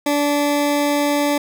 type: tone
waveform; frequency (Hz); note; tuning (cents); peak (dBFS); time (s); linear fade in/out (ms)
20% pulse; 290; D4; -22; -11; 0.06-1.38; 5
effects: none